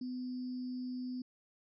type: tone with sample-and-hold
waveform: sine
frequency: 251.6 Hz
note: B3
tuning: 32 cents sharp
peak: -37 dBFS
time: 0.01-1.22 s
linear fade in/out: 5 ms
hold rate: 4900 Hz
effects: resampled to 16000 Hz